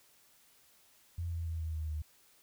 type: tone with pitch steps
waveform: sine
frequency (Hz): 85.4 / 83.55 / 81.73 / 79.96 / 78.22 / 76.52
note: F2 / E2 / E2 / D#2 / D#2 / D#2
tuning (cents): -38 / +24 / -14 / +48 / +10 / -28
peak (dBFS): -34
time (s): 1.18-2.02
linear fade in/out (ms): 5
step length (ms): 140
effects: white hiss -65 dBFS RMS until 2.42 s